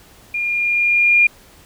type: tone with level ramp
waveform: sine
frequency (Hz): 2413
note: D7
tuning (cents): +46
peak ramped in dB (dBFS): -19 to -8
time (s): 0.34-1.27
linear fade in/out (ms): 5
effects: pink hiss -47 dBFS RMS until 1.65 s